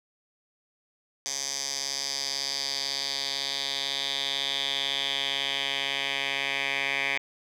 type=tone with band-pass filter sweep; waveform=10% pulse; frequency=138 Hz; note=C#3; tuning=7 cents flat; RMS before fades=-30 dBFS; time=1.26-7.18 s; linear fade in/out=0 ms; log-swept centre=5900 to 2400 Hz; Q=3.9; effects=none